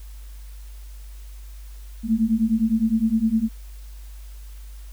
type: beating tone pair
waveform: sine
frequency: 217.7 / 227.5 Hz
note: A3 / A#3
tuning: -18 / -42 cents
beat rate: 9.8 Hz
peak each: -21 / -20 dBFS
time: 2.03-3.49 s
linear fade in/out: 50 ms
effects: added 50 Hz sine -36 dBFS peak until 4.92 s + white hiss -53 dBFS RMS until 4.92 s